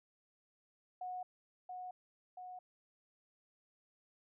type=tone with echo; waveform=sine; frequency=731 Hz; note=F#5; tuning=21 cents flat; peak=-40 dBFS; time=1.01-1.23 s; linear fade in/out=5 ms; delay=680 ms; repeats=2; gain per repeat=-3 dB; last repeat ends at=2.59 s; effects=none